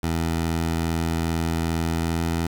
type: tone with pitch glide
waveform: 15% pulse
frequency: 82.41 to 83.27 Hz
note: E2 to E2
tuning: 0 to +18 cents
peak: -16 dBFS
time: 0.03-2.47 s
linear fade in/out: 5 ms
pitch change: +18 cents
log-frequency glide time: 1.87-2.3 s
effects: 7-bit